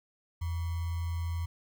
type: tone with sample-and-hold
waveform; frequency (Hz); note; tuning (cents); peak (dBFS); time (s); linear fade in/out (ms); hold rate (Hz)
sine; 84.3; E2; +39; -30; 0.41-1.46; 10; 1050
effects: none